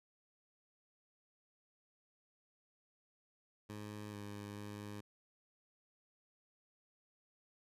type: tone with pitch steps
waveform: 15% pulse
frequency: 104.9 / 102.6 / 103.5 Hz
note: G#2 / G#2 / G#2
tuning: +18 / -21 / -5 cents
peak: -39 dBFS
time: 3.69-5.01 s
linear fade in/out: 10 ms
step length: 440 ms
effects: resampled to 32000 Hz

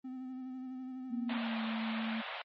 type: tone with vibrato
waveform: triangle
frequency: 257.6 Hz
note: C4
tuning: 27 cents flat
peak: -38 dBFS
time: 0.04-1.38 s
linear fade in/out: 10 ms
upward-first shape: sine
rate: 12 Hz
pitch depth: 26 cents each way
type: tone with pitch glide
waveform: sine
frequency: 235.8 to 223.5 Hz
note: A#3 to A3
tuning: +20 to +27 cents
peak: -34 dBFS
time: 1.1-2.22 s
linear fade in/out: 20 ms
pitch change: -93 cents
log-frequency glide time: 1.27-1.62 s
type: band-pass noise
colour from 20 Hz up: pink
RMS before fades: -42 dBFS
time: 1.29-2.42 s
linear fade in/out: 5 ms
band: 570 to 3700 Hz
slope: 48 dB/octave
effects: MP3 32 kbps

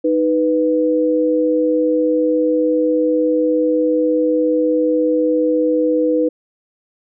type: tone pair together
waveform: sine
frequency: 311.1 / 494.5 Hz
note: D#4 / B4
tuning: 0 / +2 cents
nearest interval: minor sixth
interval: 802 cents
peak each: -16 / -15 dBFS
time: 0.04-6.29 s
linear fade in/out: 10 ms
effects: none

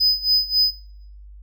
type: tone with tremolo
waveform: triangle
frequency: 5010 Hz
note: D#8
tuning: 11 cents sharp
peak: -12 dBFS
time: 0-0.71 s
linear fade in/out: 10 ms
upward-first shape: sine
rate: 3.7 Hz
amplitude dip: 90%
effects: noise-tail reverb RT60 0.6 s tail -17 dB re dry + added 50 Hz sine -39 dBFS peak until 1.42 s

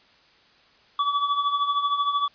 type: tone with tremolo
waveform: square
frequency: 1145 Hz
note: D6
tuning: 44 cents flat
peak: -19 dBFS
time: 0.99-2.28 s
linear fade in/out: 2 ms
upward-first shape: triangle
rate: 13 Hz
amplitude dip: 70%
effects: white hiss -57 dBFS RMS until 2.34 s + resampled to 11025 Hz

